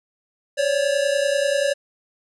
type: tone pair together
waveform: square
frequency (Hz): 544.6 / 575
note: C#5 / D5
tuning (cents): -31 / -37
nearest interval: minor second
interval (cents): 94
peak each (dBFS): -23 / -21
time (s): 0.57-1.74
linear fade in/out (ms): 20
effects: resampled to 24000 Hz